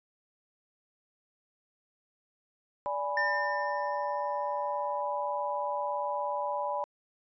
sine chord, G# diminished, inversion second, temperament equal with one note detuned, 582.9 / 830.6 / 987.8 Hz, D5 / G#5 / B5, -13 / 0 / 0 cents, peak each -34 / -35 / -33 dBFS, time 2.86-6.84 s, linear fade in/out 0 ms
triangle tone with exponential decay, 1802 Hz, A6, 41 cents sharp, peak -24 dBFS, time 3.17-5.01 s, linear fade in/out 2 ms, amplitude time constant 400 ms
effects resampled to 16000 Hz

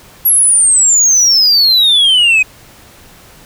sine exponential sweep, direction down, 11610 to 2489 Hz, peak -3 dBFS, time 0.25-2.43 s, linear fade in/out 10 ms, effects tanh soft clip ceiling -5 dBFS + pink hiss -40 dBFS RMS until 3.45 s

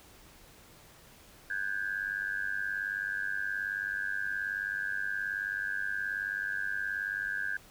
sine tone with amplitude modulation, 1600 Hz, G6, 35 cents sharp, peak -27 dBFS, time 1.5-7.57 s, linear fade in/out 5 ms, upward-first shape sine, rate 98.8 Hz, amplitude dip 95%, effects pink hiss -56 dBFS RMS until 7.7 s

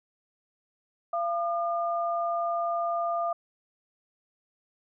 sine tone pair together, 684 / 1207.9 Hz, F5 / D6, -36 / +48 cents, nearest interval minor seventh, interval 984 cents, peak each -27 / -31 dBFS, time 1.13-3.33 s, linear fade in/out 5 ms, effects none

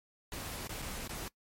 pink noise with dropouts, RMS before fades -41 dBFS, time 0.32-1.28 s, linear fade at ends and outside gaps 1 ms, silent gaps 0.674-0.693 / 0.82-0.823 / 1.075-1.093 s, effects noise-tail reverb RT60 0.1 s tail -21 dB re dry + MP3 64 kbps

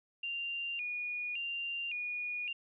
sine tone with vibrato, 2611 Hz, E7, 17 cents flat, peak -35 dBFS, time 0.23-2.53 s, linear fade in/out 5 ms, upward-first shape square, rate 0.89 Hz, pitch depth 110 cents each way, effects none

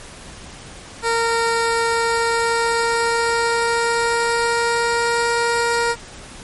15% pulse tone with pitch glide, 461.3 to 469.6 Hz, A#4 to A#4, -18 to +13 cents, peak -10 dBFS, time 1.02-5.96 s, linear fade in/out 50 ms, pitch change +31 cents, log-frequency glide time 1.76-5.25 s, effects pink hiss -38 dBFS RMS until 6.43 s + MP3 48 kbps

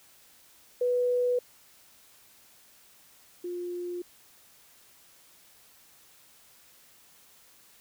sine tone pair in turn, 492.7 / 352.9 Hz, B4 / F4, -4 / +18 cents, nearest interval tritone, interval 578 cents, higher first, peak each -23 / -32 dBFS, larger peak first, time 0.81-1.39 / 3.44-4.02 s, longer neither, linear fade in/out 5 ms, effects white hiss -58 dBFS RMS until 7.8 s

